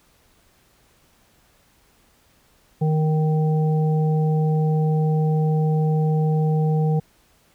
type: harmonic tone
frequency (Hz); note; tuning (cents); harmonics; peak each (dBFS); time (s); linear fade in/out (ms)
155.56; D#3; 0; 1 / 3 / 5; -17 / -27 / -31; 2.81-7; 10
effects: pink hiss -59 dBFS RMS until 7.54 s